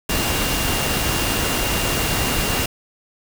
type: tone in noise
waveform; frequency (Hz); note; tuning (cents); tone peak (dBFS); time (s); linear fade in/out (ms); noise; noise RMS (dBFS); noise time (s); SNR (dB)
sine; 2794; F7; 0; -29; 0.09-2.66; 5; pink; -21; 0.09-2.66; -11
effects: none